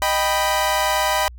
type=chord; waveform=sawtooth; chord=Eb augmented; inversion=none; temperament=equal with one note detuned; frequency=619.7 / 784 / 987.8 Hz; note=Eb5 / G5 / B5; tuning=-7 / 0 / 0 cents; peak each=-19 / -19 / -17 dBFS; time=0.02-1.28 s; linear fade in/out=0 ms; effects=added 60 Hz sine -36 dBFS peak until 1.38 s